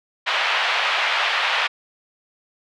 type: band-pass noise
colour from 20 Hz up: white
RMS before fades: -21 dBFS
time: 0.26-1.68 s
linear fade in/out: 20 ms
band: 650 to 3200 Hz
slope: 24 dB/octave
effects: none